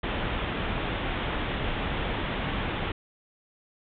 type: low-pass noise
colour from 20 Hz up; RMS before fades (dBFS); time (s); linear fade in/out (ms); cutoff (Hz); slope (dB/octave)
pink; -30; 0.03-2.92; 5; 3600; 96
effects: none